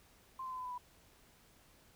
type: tone with pitch steps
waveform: sine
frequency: 1046.5 / 1033.9 / 1021.4 / 1009.1 / 996.9 / 984.9 Hz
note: C6 / C6 / C6 / B5 / B5 / B5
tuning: 0 / -21 / -42 / +37 / +16 / -5 cents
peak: -40 dBFS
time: 0.39-0.78 s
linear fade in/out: 5 ms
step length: 65 ms
effects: pink hiss -65 dBFS RMS until 1.95 s